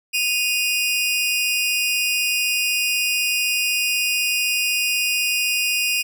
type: tone pair together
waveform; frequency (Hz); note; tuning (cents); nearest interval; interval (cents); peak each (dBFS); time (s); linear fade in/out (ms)
sawtooth; 2489 / 2794; D#7 / F7; 0 / 0; major second; 200; -17 / -20; 0.13-6.03; 20
effects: none